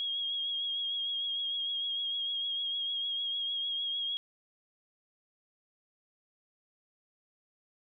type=tone with vibrato; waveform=sine; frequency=3279 Hz; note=G#7; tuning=23 cents flat; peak=-31 dBFS; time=0-4.17 s; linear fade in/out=0 ms; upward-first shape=triangle; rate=6.6 Hz; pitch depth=36 cents each way; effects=none